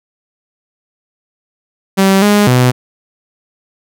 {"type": "tone with pitch steps", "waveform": "sawtooth", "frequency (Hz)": [193.3, 206.4, 125.4], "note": ["G3", "G#3", "B2"], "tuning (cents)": [-24, -10, 27], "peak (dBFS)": -3, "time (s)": [1.97, 2.72], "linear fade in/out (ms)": 20, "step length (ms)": 250, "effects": []}